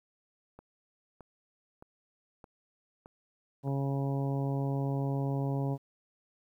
click train, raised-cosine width 1 ms, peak -35 dBFS, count 6, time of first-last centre 0.59-3.676 s, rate 1.62 Hz
harmonic tone, 137.9 Hz, C#3, 9 cents flat, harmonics 1 / 2 / 3 / 4 / 5 / 6 / 7, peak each -30 / -36 / -40 / -42 / -44 / -46 / -47 dBFS, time 3.63-5.78 s, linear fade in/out 50 ms
effects 11-bit

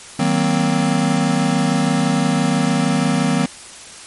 square chord, C half-diminished seventh, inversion first, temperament just, 156.98 / 188.37 / 235.5 / 261.6 Hz, Eb3 / Gb3 / Bb3 / C4, +16 / +31 / +18 / 0 cents, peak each -21 dBFS, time 0.19-3.46 s, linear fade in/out 5 ms, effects white hiss -37 dBFS RMS until 4.06 s + MP3 48 kbps

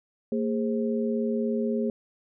sine tone cluster, 228.7 / 412.5 / 529 Hz, A#3 / G#4 / C5, -33 / -12 / +19 cents, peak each -26 / -29 / -33 dBFS, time 0.32-1.9 s, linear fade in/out 2 ms, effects none

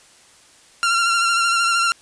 sawtooth tone with vibrato, 1375 Hz, F6, 27 cents flat, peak -12 dBFS, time 0.83-1.92 s, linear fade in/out 0 ms, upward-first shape sine, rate 13 Hz, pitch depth 29 cents each way, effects white hiss -50 dBFS RMS until 2.01 s + resampled to 22050 Hz

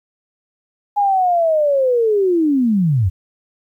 sine linear sweep, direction down, 830 to 82.41 Hz, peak -12 dBFS, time 0.96-3.1 s, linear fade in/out 20 ms, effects 9-bit

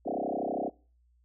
sine tone with frequency modulation, 493.9 Hz, B4, in tune, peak -29 dBFS, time 0.05-0.7 s, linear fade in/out 20 ms, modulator 32.4 Hz, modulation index 7.8, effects noise-tail reverb RT60 0.4 s tail -24 dB re dry + added 60 Hz sine -63 dBFS peak until 1.24 s

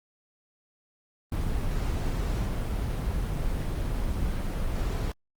brown noise, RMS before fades -28 dBFS, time 1.32-5.12 s, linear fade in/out 2 ms, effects Opus 24 kbps

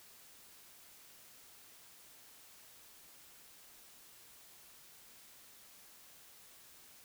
silence, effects white hiss -59 dBFS RMS until 7.04 s

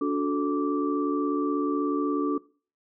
sine tone cluster, 288.3 / 364.7 / 436.5 / 1166 Hz, D4 / F#4 / A4 / D6, -32 / -25 / -14 / -13 cents, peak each -25 / -31 / -31 / -33 dBFS, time 0.01-2.38 s, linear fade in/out 5 ms, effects noise-tail reverb RT60 0.4 s tail -21 dB re dry

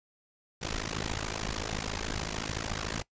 pink noise with amplitude modulation, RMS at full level -30 dBFS, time 0.61-3.03 s, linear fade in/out 20 ms, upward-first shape sine, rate 53.7 Hz, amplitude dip 100%, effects noise-tail reverb RT60 0.1 s tail -21 dB re dry + resampled to 16000 Hz

